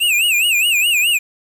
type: tone with vibrato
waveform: square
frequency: 2637 Hz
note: E7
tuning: in tune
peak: -13 dBFS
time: 0-1.19 s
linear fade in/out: 20 ms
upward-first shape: sine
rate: 4.8 Hz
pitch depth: 170 cents each way
effects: 7-bit